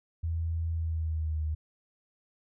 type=tone with pitch glide; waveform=sine; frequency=82.41 to 77.34 Hz; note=E2 to D#2; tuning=0 to -10 cents; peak=-28 dBFS; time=0.23-1.55 s; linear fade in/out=10 ms; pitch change=-110 cents; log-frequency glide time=0.72-1.43 s; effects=none